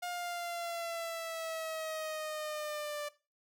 sawtooth exponential sweep, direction down, 712 to 587.3 Hz, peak -33 dBFS, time 0.02-3.09 s, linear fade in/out 10 ms, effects noise-tail reverb RT60 0.3 s tail -18 dB re dry

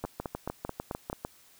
two click trains, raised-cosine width 1 ms, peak -19 / -19 dBFS, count 6 / 9, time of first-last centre 0.04-1.129 / 0.05-1.249 s, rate 4.59 / 6.67 Hz, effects white hiss -59 dBFS RMS until 1.59 s

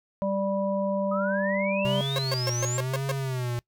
harmonic tone, 196 Hz, G3, in tune, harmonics 1 / 3 / 5, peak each -28 / -26 / -35 dBFS, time 0.22-2.01 s, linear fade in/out 0 ms
sine exponential sweep, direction up, 1231 to 7500 Hz, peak -30 dBFS, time 1.11-2.78 s, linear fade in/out 10 ms
square tone with vibrato, 128.3 Hz, C3, 34 cents flat, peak -28 dBFS, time 1.85-3.59 s, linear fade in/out 0 ms, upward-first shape sine, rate 1 Hz, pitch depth 120 cents each way
sawtooth tone bursts, 539 Hz, C#5, 49 cents flat, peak -22 dBFS, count 7, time 2.16-3.115 s, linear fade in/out 0 ms, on 25 ms, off 130 ms
effects noise-tail reverb RT60 0.1 s tail -23 dB re dry

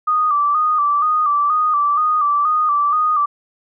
sine tone with vibrato, 1200 Hz, D6, 37 cents sharp, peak -13 dBFS, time 0.07-3.26 s, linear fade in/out 10 ms, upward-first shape square, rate 2.1 Hz, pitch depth 53 cents each way, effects none

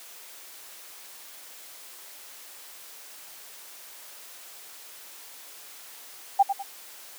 sine tone with echo, 793 Hz, G5, 20 cents sharp, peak -13 dBFS, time 6.39-6.43 s, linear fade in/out 10 ms, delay 100 ms, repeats 2, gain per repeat -9 dB, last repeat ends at 6.63 s, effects white hiss -46 dBFS RMS until 7.18 s + high-pass 400 Hz 12 dB/octave

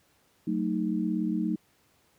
sine chord, D# diminished, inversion first, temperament just, 186.68 / 224 / 311.1 Hz, F#3 / A3 / D#4, +16 / +31 / 0 cents, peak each -30 dBFS, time 0.47-1.56 s, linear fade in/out 5 ms, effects pink hiss -66 dBFS RMS until 2.18 s + high-pass 80 Hz 12 dB/octave

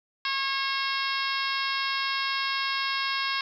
harmonic tone with a mistuned harmonic, 544 Hz, C#5, 33 cents flat, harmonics 2 / 3 / 4 / 5 / 6 / 7 / 8 / 9 / 10, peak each -31 / -33 / -34 / -35 / -36 / -36 / -37 / -38 / -38 dBFS, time 0.25-3.41 s, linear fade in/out 2 ms, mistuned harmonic 10, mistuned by -46 cents, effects 10-bit

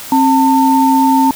sine tone pair together, 267 / 898.1 Hz, C4 / A5, +35 / +35 cents, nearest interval octave + major sixth, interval 2100 cents, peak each -10 dBFS, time 0.12-1.31 s, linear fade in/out 2 ms, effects white hiss -29 dBFS RMS until 1.35 s

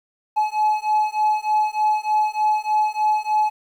triangle beating tone pair, 852 / 855.3 Hz, G#5 / A5, +44 / -49 cents, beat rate 3.3 Hz, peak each -18 dBFS, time 0.36-3.5 s, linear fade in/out 20 ms, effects tanh soft clip ceiling -8 dBFS + 9-bit

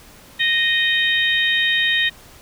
harmonic tone, 620 Hz, D#5, 6 cents flat, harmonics 3 / 4 / 5 / 6, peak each -18 / -25 / -23 / -21 dBFS, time 0.39-2.1 s, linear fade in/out 20 ms, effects pink hiss -45 dBFS RMS until 2.41 s

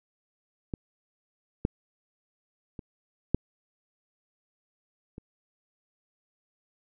clicks, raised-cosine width 3 ms, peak -19 / -11 / -26 / -9 / -28 dBFS, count 5, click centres 0.738 / 1.651 / 2.792 / 3.346 / 5.181 s, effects none

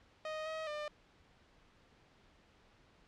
sawtooth tone with pitch steps, 623 / 634 / 599 Hz, D#5 / D#5 / D5, +2 / +32 / +34 cents, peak -35 dBFS, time 0.25-0.88 s, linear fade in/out 2 ms, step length 210 ms, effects pink hiss -66 dBFS RMS until 3.07 s + low-pass 4000 Hz 12 dB/octave

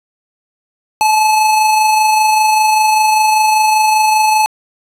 square tone with amplitude modulation, 863 Hz, A5, 34 cents flat, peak -8 dBFS, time 1.01-4.46 s, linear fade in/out 0 ms, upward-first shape sine, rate 25.1 Hz, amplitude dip 30%, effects resampled to 32000 Hz + 7-bit

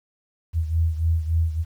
sine beating tone pair, 81 / 84.5 Hz, E2 / E2, -30 / +43 cents, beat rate 3.5 Hz, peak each -20 / -25 dBFS, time 0.53-1.65 s, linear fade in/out 50 ms, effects 9-bit

